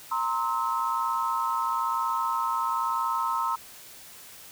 sine tone cluster, 928 / 1049 / 1293 Hz, A#5 / C6 / E6, -8 / +4 / -34 cents, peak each -29 dBFS, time 0.11-3.56 s, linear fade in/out 10 ms, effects white hiss -47 dBFS RMS until 4.51 s

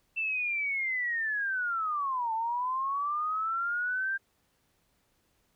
sine linear two-way sweep, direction down then up, 2680 to 880 to 1593 Hz, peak -28 dBFS, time 0.16-4.18 s, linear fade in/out 20 ms, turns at 2.33 s, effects pink hiss -72 dBFS RMS until 5.55 s

